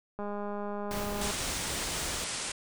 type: click train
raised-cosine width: 1 ms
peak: -24 dBFS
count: 230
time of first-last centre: 0.19-1.307 s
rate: 205 Hz
type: noise with tremolo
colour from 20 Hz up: pink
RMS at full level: -37 dBFS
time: 0.91-2.24 s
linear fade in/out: 0 ms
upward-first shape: sine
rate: 3.8 Hz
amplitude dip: 25%
type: low-pass noise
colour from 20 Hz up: white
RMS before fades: -36 dBFS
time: 1.21-2.52 s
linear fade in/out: 5 ms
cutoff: 9800 Hz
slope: 96 dB/octave
effects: none